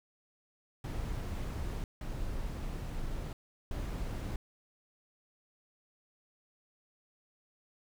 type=noise bursts at uneven times; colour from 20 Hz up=brown; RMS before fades=-37 dBFS; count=3; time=0.84-1.84 / 2.01-3.33 / 3.71-4.36 s; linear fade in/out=2 ms; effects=none